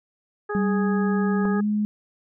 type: harmonic tone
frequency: 415.3 Hz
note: G#4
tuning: in tune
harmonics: 1 / 2 / 3 / 4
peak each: -27 / -34 / -33 / -34 dBFS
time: 0.49-1.61 s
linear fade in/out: 10 ms
type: tone with pitch glide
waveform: sine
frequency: 196 to 210.1 Hz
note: G3 to G#3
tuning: 0 to +20 cents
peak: -20 dBFS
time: 0.55-1.85 s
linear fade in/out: 0 ms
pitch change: +120 cents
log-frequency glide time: 1.52-1.66 s
type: clicks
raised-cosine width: 1 ms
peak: -28 / -19 dBFS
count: 2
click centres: 1.45 / 1.454 s
effects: none